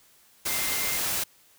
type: tone in noise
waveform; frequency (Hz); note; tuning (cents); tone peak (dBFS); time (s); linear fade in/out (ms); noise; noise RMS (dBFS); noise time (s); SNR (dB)
sine; 2093; C7; 0; -35; 0.48-0.98; 10; white; -28; 0.45-1.24; -10
effects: white hiss -59 dBFS RMS until 1.58 s